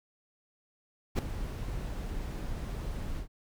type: noise with ADSR envelope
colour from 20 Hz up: brown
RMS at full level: -22 dBFS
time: 1.15-3.28 s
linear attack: 36 ms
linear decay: 7 ms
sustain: -14 dB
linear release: 100 ms
effects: none